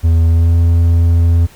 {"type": "tone with pitch glide", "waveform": "triangle", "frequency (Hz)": [82.41, 84.38], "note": ["E2", "E2"], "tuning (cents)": [0, 41], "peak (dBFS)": -5, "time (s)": [0.03, 1.47], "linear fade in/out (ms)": 20, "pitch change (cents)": 41, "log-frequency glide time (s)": [0.26, 0.56], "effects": ["pink hiss -43 dBFS RMS until 1.55 s"]}